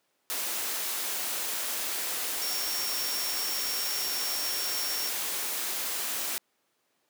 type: tone in noise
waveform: sine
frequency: 5520 Hz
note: F8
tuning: 21 cents flat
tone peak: -33 dBFS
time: 2.42-5.09 s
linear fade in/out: 0 ms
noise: white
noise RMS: -32 dBFS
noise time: 0.3-6.38 s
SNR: -4 dB
effects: pink hiss -73 dBFS RMS until 7.09 s + high-pass 300 Hz 12 dB/octave